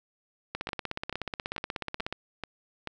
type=two click trains; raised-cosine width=0.3 ms; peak=-16 / -18 dBFS; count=27 / 6; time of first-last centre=0.55-2.126 / 0.69-2.873 s; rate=16.5 / 2.29 Hz; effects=none